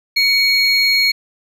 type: tone pair together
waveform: triangle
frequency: 2241 / 4285 Hz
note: C#7 / C8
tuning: +18 / +40 cents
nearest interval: major seventh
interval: 1122 cents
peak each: -13 dBFS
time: 0.16-1.12 s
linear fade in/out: 10 ms
effects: none